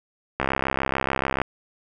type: click train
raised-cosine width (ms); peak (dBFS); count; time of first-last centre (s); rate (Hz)
0.5; -7; 69; 0.4-1.416; 66.9
effects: none